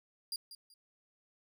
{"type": "tone with echo", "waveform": "sawtooth", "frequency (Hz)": 4803, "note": "D8", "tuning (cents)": 38, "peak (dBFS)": -33, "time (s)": [0.32, 0.36], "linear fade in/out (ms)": 2, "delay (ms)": 190, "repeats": 2, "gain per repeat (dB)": -12, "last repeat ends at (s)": 0.74, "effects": []}